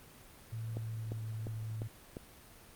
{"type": "tone with pitch glide", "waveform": "sine", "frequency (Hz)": [112.8, 110.22], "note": ["A2", "A2"], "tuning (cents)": [44, 3], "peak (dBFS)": -37, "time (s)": [0.52, 1.88], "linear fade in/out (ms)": 10, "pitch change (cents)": -41, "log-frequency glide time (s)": [0.64, 1.32]}
{"type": "click train", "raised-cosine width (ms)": 2, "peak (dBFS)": -28, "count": 5, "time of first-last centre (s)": [0.77, 2.169], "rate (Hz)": 2.86}
{"effects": ["pink hiss -56 dBFS RMS until 2.75 s", "Opus 32 kbps"]}